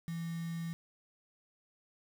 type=tone with quantisation; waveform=sine; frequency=166.7 Hz; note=E3; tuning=20 cents sharp; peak=-36 dBFS; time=0.08-0.73 s; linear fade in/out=0 ms; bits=8; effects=none